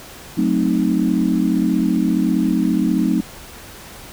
sine chord, F# diminished seventh, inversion none, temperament equal, 185 / 220 / 261.6 / 311.1 Hz, F#3 / A3 / C4 / Eb4, 0 / 0 / 0 / 0 cents, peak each -20 dBFS, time 0.37-3.21 s, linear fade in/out 10 ms, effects pink hiss -38 dBFS RMS until 4.12 s

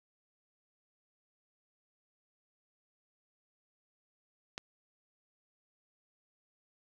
click, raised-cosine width 0.2 ms, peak -21 dBFS, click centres 4.579 s, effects none

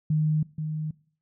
sine tone pair in turn, 154.2 / 154.82 Hz, D#3 / D#3, -15 / -8 cents, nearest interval unison, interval 7 cents, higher second, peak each -20 / -27 dBFS, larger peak first, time 0.1-0.43 / 0.58-0.91 s, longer neither, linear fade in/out 5 ms, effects noise-tail reverb RT60 0.5 s tail -22 dB re dry

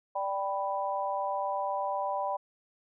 sine chord, G major, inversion second, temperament equal, 587.3 / 784 / 987.8 Hz, D5 / G5 / B5, 0 / 0 / 0 cents, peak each -34 / -33 / -33 dBFS, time 0.15-2.37 s, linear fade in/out 10 ms, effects none

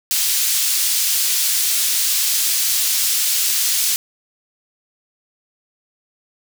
pink high-pass noise, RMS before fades -18 dBFS, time 0.11-3.96 s, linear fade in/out 0 ms, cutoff 4500 Hz, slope 12 dB/octave, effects none

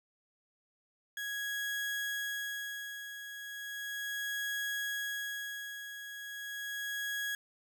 35% pulse tone with tremolo, 1660 Hz, G#6, 1 cent flat, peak -32 dBFS, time 1.17-7.35 s, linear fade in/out 2 ms, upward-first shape sine, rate 0.36 Hz, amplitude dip 65%, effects none

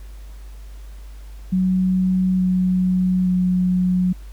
sine tone with pitch steps, 185.5 / 183.79 / 182.1 Hz, F#3 / F#3 / F#3, +5 / -11 / -27 cents, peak -15 dBFS, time 1.52-4.13 s, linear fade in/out 10 ms, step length 870 ms, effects added 50 Hz sine -34 dBFS peak until 4.32 s + pink hiss -52 dBFS RMS until 4.32 s

